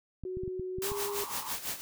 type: clicks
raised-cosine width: 5 ms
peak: -28 dBFS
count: 7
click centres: 0.237 / 0.371 / 0.435 / 0.478 / 0.596 / 0.785 / 0.918 s
type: tone with pitch glide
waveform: sine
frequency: 370 to 405.8 Hz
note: F#4 to G#4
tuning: 0 to -40 cents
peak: -34 dBFS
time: 0.25-1.24 s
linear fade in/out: 2 ms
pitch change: +160 cents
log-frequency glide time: 0.78-0.9 s
type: noise with tremolo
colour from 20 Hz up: white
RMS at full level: -34 dBFS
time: 0.82-1.81 s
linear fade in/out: 0 ms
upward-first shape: sine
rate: 6 Hz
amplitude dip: 75%
type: band-pass noise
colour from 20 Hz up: pink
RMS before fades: -43 dBFS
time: 0.84-1.57 s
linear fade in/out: 50 ms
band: 840 to 1200 Hz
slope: 96 dB/octave
effects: none